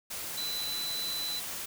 sine tone in noise, 4000 Hz, B7, 21 cents sharp, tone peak -33 dBFS, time 0.37-1.4 s, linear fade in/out 10 ms, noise white, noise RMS -38 dBFS, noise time 0.1-1.66 s, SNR +2 dB, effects none

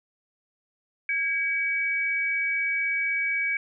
sine tone pair together, 1635.1 / 2274 Hz, G#6 / C#7, -27 / +44 cents, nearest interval tritone, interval 571 cents, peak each -31 / -24 dBFS, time 1.09-3.57 s, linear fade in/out 2 ms, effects none

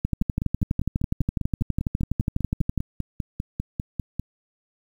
two click trains, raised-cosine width 5 ms, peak -10 / -14 dBFS, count 34 / 21, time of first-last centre 0.05-2.777 / 0.22-4.196 s, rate 12.1 / 5.03 Hz, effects 8-bit

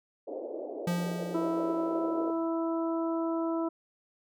white band-pass noise, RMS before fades -38 dBFS, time 0.27-2.31 s, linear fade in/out 10 ms, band 300 to 640 Hz, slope 48 dB/octave
square tone with exponential decay, 174.8 Hz, F3, 2 cents sharp, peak -27 dBFS, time 0.87-2.48 s, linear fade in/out 5 ms, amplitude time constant 350 ms
harmonic tone, 329.6 Hz, E4, in tune, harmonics 1 / 2 / 3 / 4, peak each -29 / -35 / -39 / -41 dBFS, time 1.34-3.69 s, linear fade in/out 10 ms
effects none

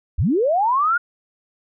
sine linear sweep, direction up, 46.25 to 1454 Hz, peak -15 dBFS, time 0.18-0.98 s, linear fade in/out 10 ms, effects none

